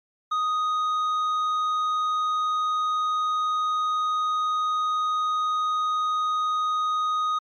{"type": "tone with tanh clipping", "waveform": "triangle", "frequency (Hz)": 1246, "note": "D#6", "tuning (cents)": 2, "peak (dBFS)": -23, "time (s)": [0.31, 7.39], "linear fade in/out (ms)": 10, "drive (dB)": 10, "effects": ["MP3 64 kbps"]}